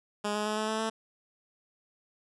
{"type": "tone with pitch steps", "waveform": "10% pulse", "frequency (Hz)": [207.7, 210.5, 213.3, 216.1, 219, 222], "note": ["G#3", "G#3", "G#3", "A3", "A3", "A3"], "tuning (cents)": [0, 24, 46, -31, -8, 16], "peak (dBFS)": -21, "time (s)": [0.24, 0.9], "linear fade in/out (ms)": 10, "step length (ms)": 110, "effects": ["resampled to 24000 Hz"]}